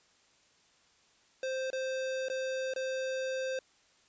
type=tone with dropouts; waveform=square; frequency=523.3 Hz; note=C5; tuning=in tune; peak=-33 dBFS; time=1.43-3.59 s; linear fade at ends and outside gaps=2 ms; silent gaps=1.703-1.73 / 2.285-2.299 / 2.737-2.761 s; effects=white hiss -66 dBFS RMS until 4.08 s + resampled to 16000 Hz